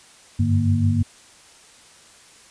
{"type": "tone cluster", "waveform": "sine", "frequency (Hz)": [93.4, 99.7, 148, 234.3], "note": ["F#2", "G2", "D3", "A#3"], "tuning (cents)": [17, 30, 14, 9], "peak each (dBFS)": [-25, -18, -26, -22], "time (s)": [0.39, 1.03], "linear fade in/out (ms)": 10, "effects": ["white hiss -49 dBFS RMS until 2.5 s", "resampled to 22050 Hz"]}